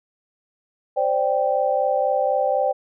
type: chord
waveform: sine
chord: C suspended second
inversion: none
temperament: equal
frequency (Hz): 523.3 / 587.3 / 784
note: C5 / D5 / G5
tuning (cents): 0 / 0 / 0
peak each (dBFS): -22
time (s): 0.96-2.73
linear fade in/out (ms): 20
effects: none

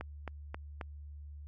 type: click train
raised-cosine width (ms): 0.5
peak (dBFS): -24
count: 4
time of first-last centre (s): 0.01-0.812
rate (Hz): 3.74
effects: added 73 Hz sine -44 dBFS peak until 1.47 s + MP3 64 kbps

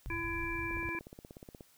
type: low-pass noise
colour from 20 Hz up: pink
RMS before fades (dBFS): -43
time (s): 0.06-0.89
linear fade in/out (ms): 0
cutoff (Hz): 140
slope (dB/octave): 96
type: harmonic tone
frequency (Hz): 335.3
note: E4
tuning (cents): +30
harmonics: 1 / 3 / 5 / 7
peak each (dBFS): -40 / -42 / -42 / -38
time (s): 0.1-0.99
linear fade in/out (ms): 2
type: click train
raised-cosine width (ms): 2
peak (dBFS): -34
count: 16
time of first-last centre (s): 0.71-1.608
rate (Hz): 16.7
effects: white hiss -65 dBFS RMS until 1.77 s

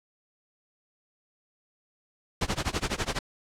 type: noise with tremolo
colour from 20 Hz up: pink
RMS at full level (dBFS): -26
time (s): 2.41-3.19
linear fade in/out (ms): 5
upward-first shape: sine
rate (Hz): 12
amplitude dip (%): 95
effects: low-pass 7000 Hz 12 dB/octave

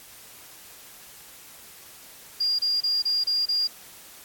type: tone bursts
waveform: sine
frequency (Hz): 4815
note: D8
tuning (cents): +42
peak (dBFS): -21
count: 6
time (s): 2.4-3.675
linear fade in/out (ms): 10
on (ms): 190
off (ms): 27
effects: white hiss -47 dBFS RMS until 4.24 s + AAC 64 kbps

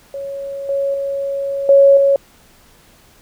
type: tone with level steps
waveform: sine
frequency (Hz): 554.4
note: C#5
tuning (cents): 0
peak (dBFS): -23 / -15 / -18 / -5 / -9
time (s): 0.14-2.16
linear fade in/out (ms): 2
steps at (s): 0.69 / 0.94 / 1.69 / 1.97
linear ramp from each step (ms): 2
effects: pink hiss -49 dBFS RMS until 3.21 s

